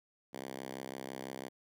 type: tone with high-pass filter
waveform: 5% pulse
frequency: 66 Hz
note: C2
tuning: 16 cents sharp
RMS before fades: -44 dBFS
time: 0.33-1.49 s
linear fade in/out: 10 ms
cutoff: 210 Hz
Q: 0.98
effects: none